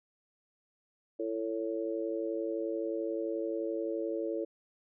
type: harmonic tone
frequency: 111.5 Hz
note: A2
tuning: 23 cents sharp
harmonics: 3 / 4 / 5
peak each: -35 / -36 / -37 dBFS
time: 1.19-4.45 s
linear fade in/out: 10 ms
effects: none